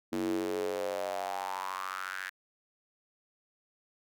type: tone with high-pass filter sweep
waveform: square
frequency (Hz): 46.98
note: F#1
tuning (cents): +27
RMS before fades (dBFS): -35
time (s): 0.12-2.3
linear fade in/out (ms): 10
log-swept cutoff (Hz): 280 to 1700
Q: 5.7
effects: none